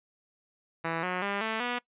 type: tone with pitch steps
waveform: 5% pulse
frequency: 164.81 / 181.81 / 200.6 / 221.3 / 244.1 Hz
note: E3 / F#3 / G3 / A3 / B3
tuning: 0 / -30 / +40 / +10 / -20 cents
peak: -18 dBFS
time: 0.84-1.79 s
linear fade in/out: 10 ms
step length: 190 ms
effects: noise-tail reverb RT60 0.1 s tail -22 dB re dry + resampled to 8000 Hz